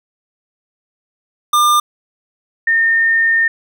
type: tone pair in turn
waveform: square / sine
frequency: 1200 / 1822 Hz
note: D6 / A#6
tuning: +37 / -40 cents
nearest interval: perfect fifth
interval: 723 cents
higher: second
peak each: -10 dBFS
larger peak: neither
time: 1.53-1.8 / 2.67-3.48 s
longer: second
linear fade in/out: 5 ms
effects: none